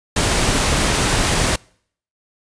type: noise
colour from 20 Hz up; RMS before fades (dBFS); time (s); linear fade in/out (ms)
pink; -17; 0.16-1.56; 5
effects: noise-tail reverb RT60 0.6 s tail -26 dB re dry + resampled to 22050 Hz